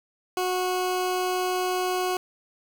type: tone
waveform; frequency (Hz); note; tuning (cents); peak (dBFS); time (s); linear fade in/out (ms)
20% pulse; 366.2; F#4; -18; -19; 0.37-2.17; 2
effects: 8-bit